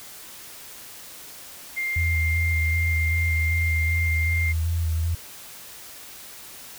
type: tone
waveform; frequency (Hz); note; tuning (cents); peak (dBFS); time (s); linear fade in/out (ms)
sine; 2108; C7; +12; -24; 1.76-4.53; 20
type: tone with vibrato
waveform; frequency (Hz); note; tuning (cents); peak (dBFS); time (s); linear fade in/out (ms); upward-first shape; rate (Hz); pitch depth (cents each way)
sine; 82.41; E2; 0; -21; 1.96-5.15; 5; square; 2.6; 31
effects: white hiss -42 dBFS RMS until 6.78 s